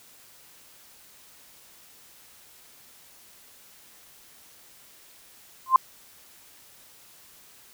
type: tone with exponential growth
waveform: sine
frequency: 1046.5 Hz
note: C6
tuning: in tune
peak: -8 dBFS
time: 5.66-5.76 s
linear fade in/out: 2 ms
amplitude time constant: 21 ms
effects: white hiss -53 dBFS RMS until 7.73 s